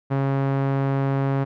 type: tone with low-pass filter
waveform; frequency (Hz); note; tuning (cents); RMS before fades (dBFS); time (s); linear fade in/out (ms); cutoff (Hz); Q
sawtooth; 136.8; C#3; -23; -22; 0.1-1.45; 20; 1400; 0.76
effects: none